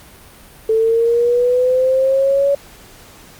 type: linear sweep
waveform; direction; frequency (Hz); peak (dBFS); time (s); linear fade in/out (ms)
sine; up; 440 to 565; -11; 0.69-2.55; 5
effects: pink hiss -42 dBFS RMS until 3.39 s + Opus 48 kbps